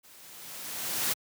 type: noise with level ramp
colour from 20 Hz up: white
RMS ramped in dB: -55 to -27 dBFS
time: 0.03-1.14 s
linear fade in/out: 20 ms
effects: high-pass 100 Hz 12 dB/octave